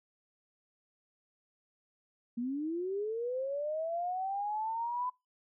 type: linear sweep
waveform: sine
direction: up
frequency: 230 to 1008 Hz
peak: -32 dBFS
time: 2.37-5.1 s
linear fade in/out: 10 ms
effects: noise-tail reverb RT60 0.2 s tail -21 dB re dry